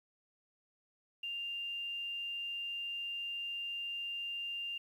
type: tone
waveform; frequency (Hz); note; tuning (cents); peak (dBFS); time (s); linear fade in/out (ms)
sine; 2794; F7; 0; -37; 1.23-4.78; 5
effects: 11-bit